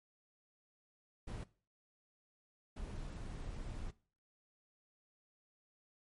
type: noise bursts at uneven times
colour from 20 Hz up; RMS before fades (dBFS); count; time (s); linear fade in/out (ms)
brown; -44; 2; 1.27-1.44 / 2.76-3.91; 10
effects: noise-tail reverb RT60 0.4 s tail -19 dB re dry + MP3 48 kbps